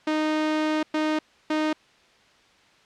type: tone bursts at uneven times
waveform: sawtooth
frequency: 309 Hz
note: D#4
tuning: 12 cents flat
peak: -18 dBFS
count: 3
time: 0.07-0.83 / 0.94-1.19 / 1.5-1.73 s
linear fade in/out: 5 ms
effects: white hiss -57 dBFS RMS until 2.85 s + low-pass 4000 Hz 12 dB/octave